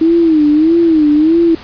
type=tone with vibrato; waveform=sine; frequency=316.7 Hz; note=D#4; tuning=31 cents sharp; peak=-6 dBFS; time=0.01-1.55 s; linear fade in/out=5 ms; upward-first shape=sine; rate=1.6 Hz; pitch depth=120 cents each way; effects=pink hiss -33 dBFS RMS until 1.63 s + resampled to 11025 Hz